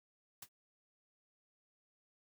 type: noise with exponential decay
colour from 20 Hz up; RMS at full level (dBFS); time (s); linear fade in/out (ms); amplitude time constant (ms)
white; -43; 0.42-0.49; 5; 15
effects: none